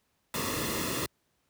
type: noise with comb filter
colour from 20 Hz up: pink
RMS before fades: -32 dBFS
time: 0.34-1.06 s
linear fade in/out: 2 ms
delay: 1.3 ms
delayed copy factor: -0.7
effects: pink hiss -74 dBFS RMS until 1.49 s + high-pass 60 Hz 12 dB/octave